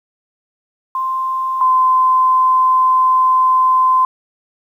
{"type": "tone pair in turn", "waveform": "sine", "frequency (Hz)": [1046.5, 1032.1], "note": ["C6", "C6"], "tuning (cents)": [0, -24], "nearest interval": "unison", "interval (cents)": 24, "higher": "first", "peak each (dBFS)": [-16, -9], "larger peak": "second", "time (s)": [[0.95, 1.61], [1.61, 4.05]], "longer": "second", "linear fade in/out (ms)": 2, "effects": ["8-bit"]}